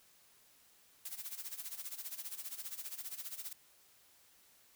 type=noise with tremolo; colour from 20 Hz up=blue; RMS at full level=-42 dBFS; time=1.05-3.53 s; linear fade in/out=5 ms; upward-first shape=sine; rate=15 Hz; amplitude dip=80%; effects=white hiss -66 dBFS RMS until 4.75 s